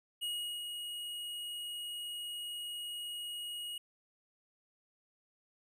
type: tone with ADSR envelope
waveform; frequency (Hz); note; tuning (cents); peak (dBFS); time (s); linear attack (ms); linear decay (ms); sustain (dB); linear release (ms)
square; 2889; F#7; -42; -35; 0.21-3.78; 22; 380; -5; 4
effects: none